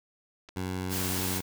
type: clicks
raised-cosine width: 0.2 ms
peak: -31 dBFS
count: 2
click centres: 0.488 / 0.491 s
type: tone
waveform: 15% pulse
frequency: 92.5 Hz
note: F#2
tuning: in tune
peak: -25 dBFS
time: 0.56-1.41 s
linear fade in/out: 5 ms
type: noise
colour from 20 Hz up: white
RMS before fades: -33 dBFS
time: 0.89-1.42 s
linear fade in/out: 50 ms
effects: none